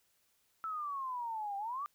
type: exponential two-way sweep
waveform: sine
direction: down then up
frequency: 1327 to 784 to 1206 Hz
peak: -36 dBFS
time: 0.64-1.86 s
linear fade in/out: 0 ms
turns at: 1.57 s
effects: white hiss -74 dBFS RMS until 1.94 s